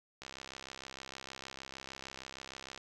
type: click train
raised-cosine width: 0.2 ms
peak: -27 dBFS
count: 171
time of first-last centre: 0.22-2.776 s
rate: 66.5 Hz
effects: none